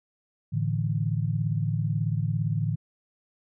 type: chord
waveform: sine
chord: A suspended fourth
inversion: none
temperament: equal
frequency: 110 / 146.83 / 164.81 Hz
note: A2 / D3 / E3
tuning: 0 / 0 / 0 cents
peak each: -27 / -28 / -30 dBFS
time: 0.52-2.76 s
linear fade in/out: 20 ms
effects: none